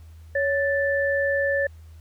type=tone pair together; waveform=sine; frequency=557.7 / 1760 Hz; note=C#5 / A6; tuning=+10 / 0 cents; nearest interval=octave + minor sixth; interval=1990 cents; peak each=-22 / -24 dBFS; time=0.35-1.67 s; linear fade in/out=5 ms; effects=added 80 Hz sine -42 dBFS peak until 2 s + pink hiss -61 dBFS RMS until 2 s